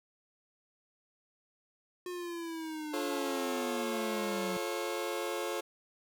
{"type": "linear sweep", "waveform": "square", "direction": "down", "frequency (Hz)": [361.6, 183.9], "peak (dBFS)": -38, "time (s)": [2.06, 4.57], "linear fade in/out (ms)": 2}
{"type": "chord", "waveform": "sawtooth", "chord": "F augmented", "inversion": "none", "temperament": "just", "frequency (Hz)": [349.2, 436.5, 545.7], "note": ["F4", "A4", "C#5"], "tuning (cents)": [0, -14, -27], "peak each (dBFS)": -34, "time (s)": [2.93, 5.61], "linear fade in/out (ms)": 10}
{"effects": []}